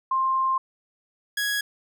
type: tone pair in turn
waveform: sine / sawtooth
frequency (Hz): 1055 / 1664.1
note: C6 / G#6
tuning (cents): +14 / +3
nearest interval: minor sixth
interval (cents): 789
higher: second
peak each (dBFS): -20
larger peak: neither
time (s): 0.11-0.58 / 1.37-1.61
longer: first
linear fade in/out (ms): 5
effects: none